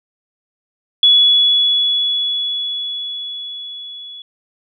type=tone with level ramp; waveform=sine; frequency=3394 Hz; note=G#7; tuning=37 cents sharp; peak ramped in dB=-6 to -31 dBFS; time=1.03-4.22 s; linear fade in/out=2 ms; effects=none